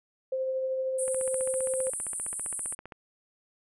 sine tone with tremolo, 523.3 Hz, C5, in tune, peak -26 dBFS, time 0.32-1.9 s, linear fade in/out 5 ms, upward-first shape triangle, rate 13 Hz, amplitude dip 30%
pink band-pass noise, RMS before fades -35 dBFS, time 0.98-2.75 s, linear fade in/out 10 ms, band 8600 to 10000 Hz, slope 96 dB/octave
click train, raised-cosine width 0.5 ms, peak -27 dBFS, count 29, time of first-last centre 1.08-2.922 s, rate 15.2 Hz
effects none

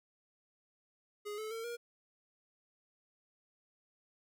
square tone with pitch steps, 415.3 / 433.9 / 453.4 / 473.8 Hz, G#4 / A4 / A#4 / A#4, 0 / -24 / -48 / +28 cents, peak -40 dBFS, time 1.25-1.77 s, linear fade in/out 20 ms, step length 130 ms, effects none

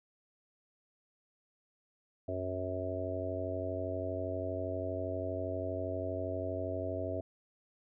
harmonic tone, 92.5 Hz, F#2, in tune, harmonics 1 / 3 / 4 / 5 / 6 / 7, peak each -40 / -42 / -43 / -44 / -42 / -38 dBFS, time 2.28-7.21 s, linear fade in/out 5 ms, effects none

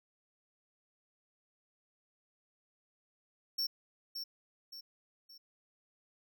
square tone with echo, 5450 Hz, F8, 43 cents flat, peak -32 dBFS, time 3.58-3.67 s, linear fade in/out 10 ms, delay 570 ms, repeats 3, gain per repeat -7 dB, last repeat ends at 5.38 s, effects none

